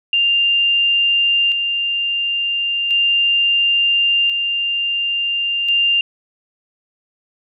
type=tone with tremolo; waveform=sine; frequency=2794 Hz; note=F7; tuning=in tune; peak=-12 dBFS; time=0.13-6.01 s; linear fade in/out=2 ms; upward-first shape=square; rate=0.36 Hz; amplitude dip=40%; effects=none